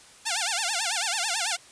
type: tone with vibrato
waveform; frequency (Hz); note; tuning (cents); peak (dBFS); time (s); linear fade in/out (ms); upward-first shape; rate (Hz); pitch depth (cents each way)
5% pulse; 789; G5; +11; -13; 0.25-1.57; 20; sine; 9.1; 250
effects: white hiss -51 dBFS RMS until 1.71 s + resampled to 22050 Hz